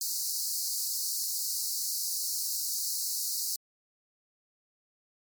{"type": "high-pass noise", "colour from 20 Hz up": "pink", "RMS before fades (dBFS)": -32, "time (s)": [0.01, 3.56], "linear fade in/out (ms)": 2, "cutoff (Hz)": 4300, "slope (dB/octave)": 96, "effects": ["MP3 96 kbps"]}